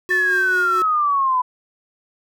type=tone with tremolo; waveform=square; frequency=366.9 Hz; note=F#4; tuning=15 cents flat; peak=-25 dBFS; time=0.09-0.82 s; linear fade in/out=0 ms; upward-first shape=sine; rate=4.6 Hz; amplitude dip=40%
type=exponential sweep; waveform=sine; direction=down; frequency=1788 to 993 Hz; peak=-15 dBFS; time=0.1-1.42 s; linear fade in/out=10 ms
effects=none